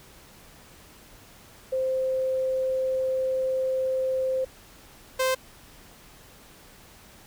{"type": "tone pair in turn", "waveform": ["sine", "sawtooth"], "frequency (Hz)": [522, 520.2], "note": ["C5", "C5"], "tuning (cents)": [-4, -10], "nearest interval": "unison", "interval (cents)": 6, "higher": "first", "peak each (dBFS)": [-23, -18], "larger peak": "second", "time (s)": [[1.72, 4.45], [5.19, 5.35]], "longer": "first", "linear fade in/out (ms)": 10, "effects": ["pink hiss -51 dBFS RMS until 7.26 s"]}